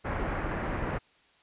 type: low-pass noise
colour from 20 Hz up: pink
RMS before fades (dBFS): -32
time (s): 0.04-0.99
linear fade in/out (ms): 20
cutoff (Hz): 2000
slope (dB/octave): 24
effects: white hiss -63 dBFS RMS until 1.42 s + resampled to 8000 Hz